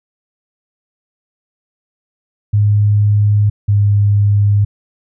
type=tone pair in turn; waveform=sine; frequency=103.83 / 102.28 Hz; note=G#2 / G#2; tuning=0 / -26 cents; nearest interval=unison; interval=26 cents; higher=first; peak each=-8 / -8 dBFS; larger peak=neither; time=2.53-3.5 / 3.68-4.65 s; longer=neither; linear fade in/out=10 ms; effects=none